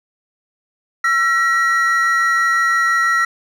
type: tone pair together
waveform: triangle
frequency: 1347 / 1906.6 Hz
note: E6 / A#6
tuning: +37 / +39 cents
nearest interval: tritone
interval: 602 cents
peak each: -14 dBFS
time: 1.04-3.25 s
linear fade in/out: 5 ms
effects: none